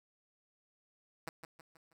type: tone with echo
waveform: 5% pulse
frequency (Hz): 163.1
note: E3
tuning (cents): -18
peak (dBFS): -28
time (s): 1.27-1.29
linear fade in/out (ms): 2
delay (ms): 160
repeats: 4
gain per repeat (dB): -7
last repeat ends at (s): 1.93
effects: none